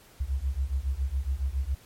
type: beating tone pair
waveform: sine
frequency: 63.7 / 70.9 Hz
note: C2 / C#2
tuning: -46 / +40 cents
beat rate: 7.2 Hz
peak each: -29 dBFS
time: 0.2-1.75 s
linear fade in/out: 10 ms
effects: pink hiss -55 dBFS RMS until 1.85 s + MP3 64 kbps